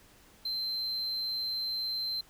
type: tone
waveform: triangle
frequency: 4109 Hz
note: C8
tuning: 32 cents flat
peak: -30 dBFS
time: 0.45-2.21 s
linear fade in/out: 5 ms
effects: pink hiss -59 dBFS RMS until 2.29 s